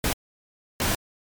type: noise bursts at uneven times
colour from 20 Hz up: pink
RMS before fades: -24 dBFS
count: 2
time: 0.04-0.13 / 0.8-0.95 s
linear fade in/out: 2 ms
effects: MP3 96 kbps